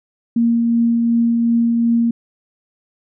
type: tone with tremolo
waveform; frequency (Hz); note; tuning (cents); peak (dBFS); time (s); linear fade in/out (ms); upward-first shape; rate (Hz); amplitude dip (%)
sine; 233.1; A#3; 0; -11; 0.36-2.11; 5; triangle; 2.7; 25
effects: none